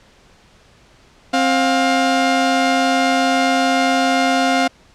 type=tone pair together; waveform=sawtooth; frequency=264.8 / 707 Hz; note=C4 / F5; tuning=+21 / +21 cents; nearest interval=octave + perfect fourth; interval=1700 cents; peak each=-13 / -12 dBFS; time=1.33-4.68 s; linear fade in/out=10 ms; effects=pink hiss -50 dBFS RMS until 4.94 s + low-pass 6000 Hz 12 dB/octave